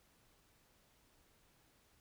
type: silence
effects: pink hiss -71 dBFS RMS until 2 s